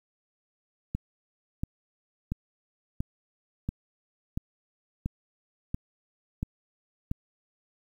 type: click train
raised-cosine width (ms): 5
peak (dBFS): -17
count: 10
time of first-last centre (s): 0.95-7.114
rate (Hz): 1.46
effects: 9-bit